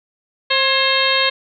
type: harmonic tone with a mistuned harmonic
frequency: 532 Hz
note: C5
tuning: 29 cents sharp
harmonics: 1 / 2 / 3 / 4 / 5 / 6 / 7 / 8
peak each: -22 / -22 / -22 / -22 / -22 / -22 / -22 / -22 dBFS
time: 0.5-1.3 s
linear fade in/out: 10 ms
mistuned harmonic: 3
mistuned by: +69 cents
effects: none